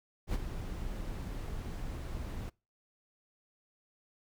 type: noise with ADSR envelope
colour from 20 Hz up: brown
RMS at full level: -30 dBFS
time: 0.27-2.5 s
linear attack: 71 ms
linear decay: 29 ms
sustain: -9 dB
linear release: 12 ms
effects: noise-tail reverb RT60 0.3 s tail -25 dB re dry